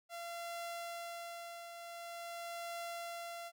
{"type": "tone with tremolo", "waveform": "sawtooth", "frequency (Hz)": 684, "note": "F5", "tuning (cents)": -36, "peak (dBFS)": -37, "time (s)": [0.09, 3.52], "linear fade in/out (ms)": 50, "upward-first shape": "triangle", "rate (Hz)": 0.46, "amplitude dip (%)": 55, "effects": []}